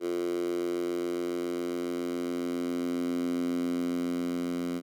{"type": "tone with high-pass filter sweep", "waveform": "10% pulse", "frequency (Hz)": 87.3, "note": "F2", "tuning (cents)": 0, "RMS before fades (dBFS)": -31, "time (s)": [0, 4.82], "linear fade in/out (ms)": 50, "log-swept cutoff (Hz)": [360, 230], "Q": 5.5, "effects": []}